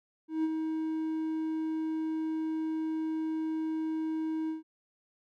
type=tone with ADSR envelope; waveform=triangle; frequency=317.2 Hz; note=D#4; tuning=33 cents sharp; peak=-23 dBFS; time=0.28-4.63 s; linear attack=160 ms; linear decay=36 ms; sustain=-5 dB; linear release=140 ms; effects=none